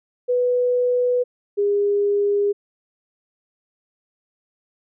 sine tone pair in turn, 493.9 / 406.8 Hz, B4 / G#4, 0 / -36 cents, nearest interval minor third, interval 336 cents, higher first, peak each -16 dBFS, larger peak neither, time 0.28-1.24 / 1.57-2.53 s, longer neither, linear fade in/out 20 ms, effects none

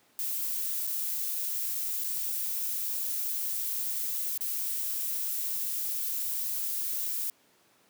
violet noise with dropouts, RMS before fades -32 dBFS, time 0.19-7.3 s, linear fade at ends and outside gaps 1 ms, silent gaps 0.869-0.873 / 1.748-1.751 / 2.039-2.043 / 4.377-4.408 s, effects pink hiss -64 dBFS RMS until 7.89 s + high-pass 200 Hz 12 dB/octave

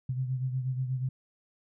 sine beating tone pair, 128.3 / 136.6 Hz, C3 / C#3, -34 / -25 cents, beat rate 8.3 Hz, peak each -29 / -37 dBFS, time 0.09-1.09 s, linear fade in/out 5 ms, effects none

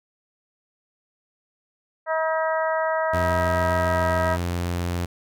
harmonic tone, 319.5 Hz, D#4, 46 cents sharp, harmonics 2 / 3 / 4 / 5 / 6, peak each -23 / -27 / -29 / -31 / -33 dBFS, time 2.06-4.38 s, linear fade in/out 50 ms
sawtooth tone, 87.4 Hz, F2, 2 cents sharp, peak -20 dBFS, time 3.13-5.06 s, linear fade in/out 10 ms
effects none

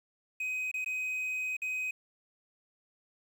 triangle tone with dropouts, 2515 Hz, D#7, 18 cents sharp, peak -30 dBFS, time 0.4-1.91 s, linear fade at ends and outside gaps 5 ms, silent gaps 0.715-0.74 / 0.846-0.86 / 1.568-1.618 s, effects 10-bit

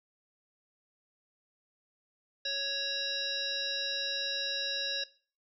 harmonic tone, 554.4 Hz, C#5, in tune, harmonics 1 / 3 / 5 / 7 / 9 / 10, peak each -43 / -39 / -41 / -34 / -41 / -40 dBFS, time 2.45-5.04 s, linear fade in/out 5 ms, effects noise-tail reverb RT60 0.4 s tail -18 dB re dry

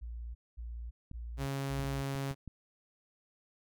sine tone bursts, 58.2 Hz, A#1, 2 cents flat, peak -39 dBFS, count 4, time 0.01-2.03 s, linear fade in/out 20 ms, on 340 ms, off 220 ms
clicks, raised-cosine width 5 ms, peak -32 dBFS, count 6, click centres 1.114 / 1.794 / 1.842 / 2.154 / 2.311 / 2.477 s
sawtooth tone, 137.3 Hz, C#3, 16 cents flat, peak -30 dBFS, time 1.37-2.35 s, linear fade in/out 50 ms
effects none

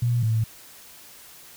sine tone pair in turn, 120 / 111.78 Hz, B2 / A2, -49 / +28 cents, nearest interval minor second, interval 123 cents, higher first, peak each -19 dBFS, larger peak neither, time 0.02-0.23 / 0.23-0.44 s, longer neither, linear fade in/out 5 ms, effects white hiss -47 dBFS RMS until 1.56 s

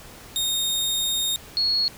sawtooth / sine tone pair in turn, 3696 / 4331 Hz, A#7 / C#8, -16 / -41 cents, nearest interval minor third, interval 275 cents, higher second, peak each -19 dBFS, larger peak neither, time 0.36-1.36 / 1.57-1.88 s, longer first, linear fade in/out 0 ms, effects pink hiss -44 dBFS RMS until 1.97 s

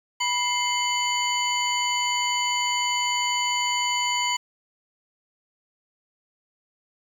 sine tone cluster, 979 / 2101 / 3003 / 4570 / 6990 Hz, B5 / C7 / F#7 / D8 / A8, -15 / +7 / +25 / -48 / -12 cents, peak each -26 / -28 / -28 / -32 / -31 dBFS, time 0.2-4.37 s, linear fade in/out 10 ms, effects 8-bit

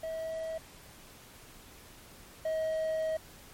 triangle tone pair in turn, 645 / 635.4 Hz, E5 / D#5, -38 / +36 cents, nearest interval unison, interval 26 cents, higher first, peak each -32 / -27 dBFS, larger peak second, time 0.03-0.58 / 2.45-3.17 s, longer second, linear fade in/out 5 ms, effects pink hiss -53 dBFS RMS until 3.53 s + MP3 64 kbps

